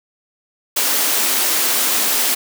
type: high-pass noise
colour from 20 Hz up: white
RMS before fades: -17 dBFS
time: 0.76-2.35 s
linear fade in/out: 10 ms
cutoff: 210 Hz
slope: 96 dB/octave
effects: none